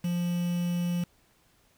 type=tone with quantisation; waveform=triangle; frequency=174.61 Hz; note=F3; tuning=in tune; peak=-24 dBFS; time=0.04-1.04 s; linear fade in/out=5 ms; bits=7; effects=pink hiss -65 dBFS RMS until 1.77 s